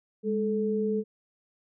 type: tone pair together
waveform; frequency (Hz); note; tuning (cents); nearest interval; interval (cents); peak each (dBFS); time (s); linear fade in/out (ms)
sine; 205.9 / 434.8; G#3 / A4; -15 / -21; octave + minor second; 1294; -28 / -27; 0.23-1.04; 50
effects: none